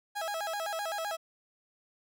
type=tone with vibrato; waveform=30% pulse; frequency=732 Hz; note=F#5; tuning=19 cents flat; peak=-30 dBFS; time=0.15-1.17 s; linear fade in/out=20 ms; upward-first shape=square; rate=7.8 Hz; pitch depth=200 cents each way; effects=none